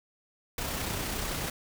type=noise with amplitude modulation; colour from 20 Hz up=pink; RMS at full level=-32 dBFS; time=0.58-1.5 s; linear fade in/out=2 ms; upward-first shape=sine; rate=31.4 Hz; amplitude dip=30%; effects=none